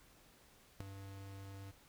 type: tone with ADSR envelope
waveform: square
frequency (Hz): 98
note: G2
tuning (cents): 0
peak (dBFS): -37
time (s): 0.8-1.72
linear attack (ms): 5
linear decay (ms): 6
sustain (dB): -12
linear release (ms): 21
effects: pink hiss -65 dBFS RMS until 1.88 s